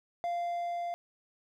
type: tone with level ramp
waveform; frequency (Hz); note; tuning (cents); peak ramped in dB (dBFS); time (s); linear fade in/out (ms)
triangle; 694; F5; -11; -28 to -31; 0.24-0.94; 0
effects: none